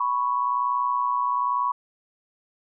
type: tone pair together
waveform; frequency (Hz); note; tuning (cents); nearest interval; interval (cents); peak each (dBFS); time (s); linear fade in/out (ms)
sine; 987.7 / 1108.7; B5 / C#6; 0 / 0; major second; 200; -24; 0-1.72; 5
effects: none